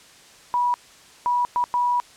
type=tone bursts at uneven times; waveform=sine; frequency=974 Hz; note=B5; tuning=24 cents flat; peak=-18 dBFS; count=4; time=0.54-0.74 / 1.26-1.45 / 1.56-1.64 / 1.74-2 s; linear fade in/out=0 ms; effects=white hiss -49 dBFS RMS until 2.16 s + low-pass 8000 Hz 12 dB/octave